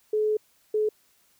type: tone pair in turn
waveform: sine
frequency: 427.8 / 427.8 Hz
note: A4 / A4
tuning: -49 / -49 cents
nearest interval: unison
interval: 0 cents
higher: neither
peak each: -21 / -21 dBFS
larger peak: neither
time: 0.13-0.37 / 0.74-0.89 s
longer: first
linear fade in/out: 5 ms
effects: white hiss -64 dBFS RMS until 1.39 s